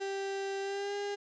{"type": "tone with pitch glide", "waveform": "35% pulse", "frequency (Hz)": [392, 405.6], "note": ["G4", "G#4"], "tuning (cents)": [0, -41], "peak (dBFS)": -32, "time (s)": [0, 1.16], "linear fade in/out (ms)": 20, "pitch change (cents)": 59, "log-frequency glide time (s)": [0.61, 0.95], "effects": ["resampled to 16000 Hz"]}